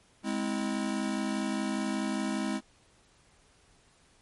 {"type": "chord", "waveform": "square", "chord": "Ab augmented", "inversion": "none", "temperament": "just", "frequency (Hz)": [207.7, 259.6, 324.5], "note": ["Ab3", "C4", "E4"], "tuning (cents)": [0, -13, -27], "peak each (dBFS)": [-33, -35, -36], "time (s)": [0.23, 2.61], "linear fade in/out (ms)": 50, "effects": ["pink hiss -63 dBFS RMS until 4.21 s", "MP3 48 kbps"]}